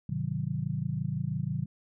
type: chord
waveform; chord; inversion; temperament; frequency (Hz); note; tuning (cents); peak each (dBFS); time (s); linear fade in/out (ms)
sine; Ab dominant seventh; none; just; 103.83 / 129.78 / 155.74 / 186.89; Ab2 / C3 / Eb3 / Gb3; 0 / -14 / +2 / +18; -38 / -33 / -33 / -36; 0.09-1.66; 5
effects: none